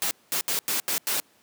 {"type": "noise bursts at uneven times", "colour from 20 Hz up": "white", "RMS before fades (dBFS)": -26, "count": 6, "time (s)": [[0.02, 0.11], [0.32, 0.41], [0.48, 0.59], [0.68, 0.8], [0.88, 0.98], [1.07, 1.2]], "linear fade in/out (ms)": 0, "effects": ["pink hiss -60 dBFS RMS until 1.42 s", "high-pass 200 Hz 12 dB/octave"]}